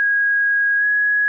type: tone with pitch glide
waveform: sine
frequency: 1645 to 1672.8 Hz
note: G#6 to G#6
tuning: -17 to +12 cents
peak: -14 dBFS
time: 0-1.28 s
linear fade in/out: 0 ms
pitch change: +29 cents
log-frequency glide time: 0.78-0.85 s
effects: none